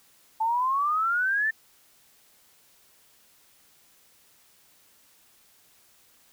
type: exponential sweep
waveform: sine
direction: up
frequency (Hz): 872 to 1800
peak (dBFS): -22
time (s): 0.4-1.51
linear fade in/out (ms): 10
effects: white hiss -60 dBFS RMS until 6.32 s